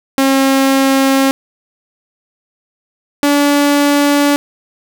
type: tone pair in turn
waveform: sawtooth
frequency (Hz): 269.8 / 287.5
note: C#4 / D4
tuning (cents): -47 / -37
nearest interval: minor second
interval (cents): 110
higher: second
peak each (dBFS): -5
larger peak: neither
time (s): 0.18-1.31 / 3.23-4.36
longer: neither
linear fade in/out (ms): 0
effects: none